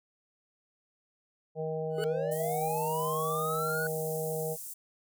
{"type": "harmonic tone", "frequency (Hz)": 157.9, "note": "D#3", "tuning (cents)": 26, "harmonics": [1, 3, 4, 5], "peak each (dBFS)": [-37, -33, -39, -43], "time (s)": [1.55, 4.57], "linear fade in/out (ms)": 50}
{"type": "tone with exponential growth", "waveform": "25% pulse", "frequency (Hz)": 1480, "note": "F#6", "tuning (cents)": 0, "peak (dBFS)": -30, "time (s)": [1.9, 2.04], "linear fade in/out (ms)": 0, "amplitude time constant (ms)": 29}
{"type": "linear sweep", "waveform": "triangle", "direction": "up", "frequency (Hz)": [411.1, 1480], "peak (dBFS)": -30, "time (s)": [1.98, 3.87], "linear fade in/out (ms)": 2}
{"type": "high-pass noise", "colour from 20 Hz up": "pink", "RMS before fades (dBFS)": -42, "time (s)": [2.31, 4.74], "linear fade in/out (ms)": 10, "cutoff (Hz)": 8000, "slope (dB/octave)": 24}
{"effects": []}